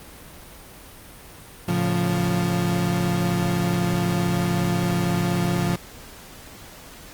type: chord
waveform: 35% pulse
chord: A augmented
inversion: none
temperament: equal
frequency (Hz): 110 / 138.59 / 174.61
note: A2 / C#3 / E#3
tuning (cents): 0 / 0 / 0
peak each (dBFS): -26 / -26 / -20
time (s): 1.68-5.76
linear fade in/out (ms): 5
effects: pink hiss -43 dBFS RMS until 7.13 s + Opus 32 kbps